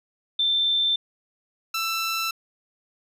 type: tone pair in turn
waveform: sine / 15% pulse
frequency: 3558 / 1332.7 Hz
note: A7 / E6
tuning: +19 / +19 cents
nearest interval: octave + perfect fourth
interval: 1700 cents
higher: first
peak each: -19 / -18 dBFS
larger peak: second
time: 0.39-0.96 / 1.74-2.31 s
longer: neither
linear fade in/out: 5 ms
effects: resampled to 32000 Hz